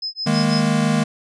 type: tone with tremolo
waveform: sine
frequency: 5100 Hz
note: D#8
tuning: 42 cents sharp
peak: -22 dBFS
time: 0.02-0.67 s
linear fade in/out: 5 ms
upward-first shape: sine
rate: 6.1 Hz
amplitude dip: 100%
type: chord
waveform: square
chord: D# suspended fourth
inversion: none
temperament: equal with one note detuned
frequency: 155.56 / 206.8 / 233.1 Hz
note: D#3 / G#3 / A#3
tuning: 0 / -7 / 0 cents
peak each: -21 dBFS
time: 0.26-1.04 s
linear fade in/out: 10 ms
effects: resampled to 22050 Hz